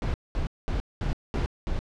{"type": "noise bursts", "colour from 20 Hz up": "brown", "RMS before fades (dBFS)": -27, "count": 6, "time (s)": [0.02, 1.79], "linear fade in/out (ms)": 0, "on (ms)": 120, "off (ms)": 210, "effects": ["low-pass 5000 Hz 12 dB/octave"]}